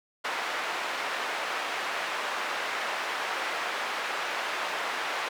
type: band-pass noise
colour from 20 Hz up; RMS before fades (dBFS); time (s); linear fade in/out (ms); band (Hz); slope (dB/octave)
white; -32; 0.24-5.29; 10; 580 to 1900; 12
effects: none